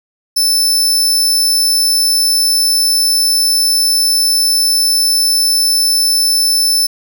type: tone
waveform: sawtooth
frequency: 5280 Hz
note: E8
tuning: 2 cents sharp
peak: -7 dBFS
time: 0.36-6.87 s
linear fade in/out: 10 ms
effects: 7-bit